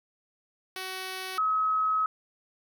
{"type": "tone pair in turn", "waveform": ["5% pulse", "sine"], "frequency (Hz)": [375, 1278.6], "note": ["F#4", "D#6"], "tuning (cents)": [23, 47], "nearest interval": "octave + major sixth", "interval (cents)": 2124, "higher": "second", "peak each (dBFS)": -23, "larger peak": "neither", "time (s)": [[0.76, 1.38], [1.38, 2.06]], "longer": "second", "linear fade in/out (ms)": 2, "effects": []}